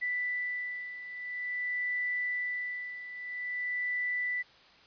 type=beating tone pair; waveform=sine; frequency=1979 / 1979.49 Hz; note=B6 / B6; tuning=+3 / +3 cents; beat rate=0.49 Hz; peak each=-38 / -33 dBFS; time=0.01-4.43 s; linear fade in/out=20 ms; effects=white hiss -58 dBFS RMS until 4.86 s + resampled to 11025 Hz